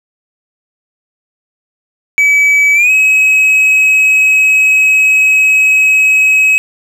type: tone with pitch glide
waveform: triangle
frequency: 2288 to 2553 Hz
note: D7 to D#7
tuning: -46 to +44 cents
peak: -4 dBFS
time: 2.18-6.58 s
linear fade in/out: 0 ms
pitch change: +190 cents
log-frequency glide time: 2.74-2.91 s
effects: none